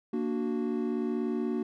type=chord; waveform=triangle; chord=Bb augmented; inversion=none; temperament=equal; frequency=233.1 / 293.7 / 370 Hz; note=Bb3 / D4 / F#4; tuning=0 / 0 / 0 cents; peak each=-29 / -32 / -31 dBFS; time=0.13-1.63 s; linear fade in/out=5 ms; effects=none